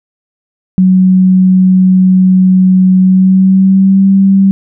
sine tone with pitch glide, 186 to 194.35 Hz, F#3 to G3, +9 to -15 cents, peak -3 dBFS, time 0.78-4.51 s, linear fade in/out 0 ms, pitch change +76 cents, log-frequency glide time 2.98-4.07 s, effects none

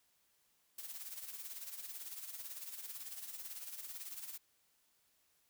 blue noise with tremolo, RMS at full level -45 dBFS, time 0.78-4.38 s, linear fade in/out 5 ms, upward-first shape sine, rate 18 Hz, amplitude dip 60%, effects white hiss -75 dBFS RMS until 5.49 s

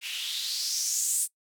blue noise with band-pass filter sweep, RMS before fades -30 dBFS, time 0.01-1.28 s, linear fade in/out 50 ms, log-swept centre 2600 to 9100 Hz, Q 4, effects noise-tail reverb RT60 0.1 s tail -21 dB re dry

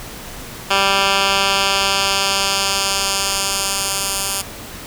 10% pulse tone with band-pass filter sweep, 196.1 Hz, G3, 1 cent sharp, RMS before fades -18 dBFS, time 0.7-4.42 s, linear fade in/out 10 ms, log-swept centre 2600 to 10000 Hz, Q 0.85, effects pink hiss -33 dBFS RMS until 4.86 s

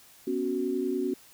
sine chord, B suspended second, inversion none, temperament equal, 246.9 / 277.2 / 370 Hz, B3 / C#4 / F#4, 0 / 0 / 0 cents, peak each -33 / -31 / -29 dBFS, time 0.27-1.14 s, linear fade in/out 5 ms, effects white hiss -55 dBFS RMS until 1.33 s

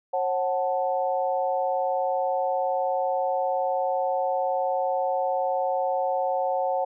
sine chord, F# minor, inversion second, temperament equal with one note detuned, 541.1 / 740 / 880 Hz, C#5 / F#5 / A5, -42 / 0 / 0 cents, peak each -26 / -26 / -30 dBFS, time 0.13-6.85 s, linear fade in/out 10 ms, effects none

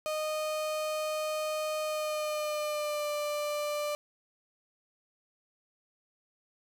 35% pulse tone with pitch glide, 617 to 591.9 Hz, D#5 to D5, -15 to +13 cents, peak -29 dBFS, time 0.06-3.95 s, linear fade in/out 0 ms, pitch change -72 cents, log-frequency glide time 1.82-3.11 s, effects none

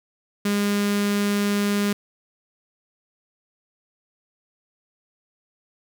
sawtooth tone with notch filter, 203.8 Hz, G#3, 32 cents flat, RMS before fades -22 dBFS, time 0.45-1.93 s, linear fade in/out 5 ms, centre 740 Hz, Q 1.2, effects none

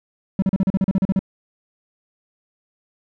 triangle tone bursts, 191.3 Hz, G3, 42 cents flat, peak -12 dBFS, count 12, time 0.39-1.192 s, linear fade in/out 2 ms, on 32 ms, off 38 ms, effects none

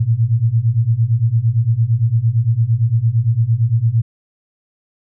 sine beating tone pair, 110 / 118.8 Hz, A2 / A#2, 0 / +33 cents, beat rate 8.8 Hz, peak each -16 / -14 dBFS, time 0-4.02 s, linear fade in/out 10 ms, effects none

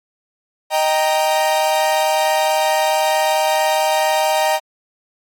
45% pulse chord, Eb major, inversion none, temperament equal, 622.3 / 784 / 932.3 Hz, Eb5 / G5 / Bb5, 0 / 0 / 0 cents, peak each -18 / -19 / -20 dBFS, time 0.7-4.6 s, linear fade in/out 50 ms, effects AAC 64 kbps

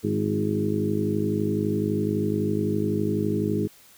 harmonic tone with a mistuned harmonic, 51.91 Hz, G#1, in tune, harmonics 2 / 3 / 4 / 5 / 6 / 7 / 8, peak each -30 / -32 / -27 / -36 / -28 / -32 / -29 dBFS, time 0.03-3.68 s, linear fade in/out 20 ms, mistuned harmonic 6, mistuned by +24 cents, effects white hiss -53 dBFS RMS until 3.97 s

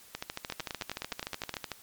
two click trains, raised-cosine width 0.2 ms, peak -17 / -17 dBFS, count 22 / 11, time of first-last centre 0.15-1.717 / 0.5-1.541 s, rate 13.4 / 9.61 Hz, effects white hiss -55 dBFS RMS until 1.82 s + MP3 96 kbps

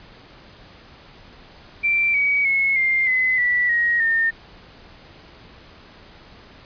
sine tone with pitch steps, 2349 / 2265 / 2184 / 2106 / 2031 / 1958.2 / 1888.2 / 1820.8 Hz, D7 / C#7 / C#7 / C7 / B6 / B6 / A#6 / A#6, 0 / +37 / -26 / +11 / +48 / -15 / +22 / -41 cents, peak -16 dBFS, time 1.83-4.31 s, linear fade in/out 20 ms, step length 310 ms, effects pink hiss -46 dBFS RMS until 6.65 s + resampled to 11025 Hz

